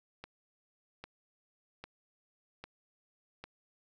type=click train; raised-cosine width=0.3 ms; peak=-28 dBFS; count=5; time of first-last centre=0.24-3.44 s; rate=1.25 Hz; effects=none